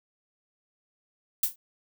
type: noise with exponential decay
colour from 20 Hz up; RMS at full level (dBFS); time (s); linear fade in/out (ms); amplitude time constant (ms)
violet; -19; 1.43-1.56; 5; 27
effects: none